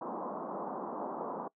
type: band-pass noise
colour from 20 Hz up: white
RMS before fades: -39 dBFS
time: 0.01-1.48 s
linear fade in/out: 5 ms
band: 180 to 1100 Hz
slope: 48 dB/octave
effects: noise-tail reverb RT60 0.1 s tail -23 dB re dry